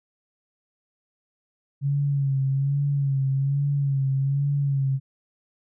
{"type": "tone with vibrato", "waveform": "sine", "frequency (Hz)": 138.59, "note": "C#3", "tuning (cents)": 0, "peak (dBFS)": -20, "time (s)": [1.81, 5], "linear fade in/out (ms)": 50, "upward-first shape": "sine", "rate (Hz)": 1.2, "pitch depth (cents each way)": 49, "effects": []}